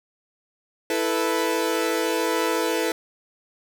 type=chord; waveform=sawtooth; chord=E suspended fourth; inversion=none; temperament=equal; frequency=329.6 / 440 / 493.9 Hz; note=E4 / A4 / B4; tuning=0 / 0 / 0 cents; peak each=-22 dBFS; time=0.9-2.92 s; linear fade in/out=2 ms; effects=none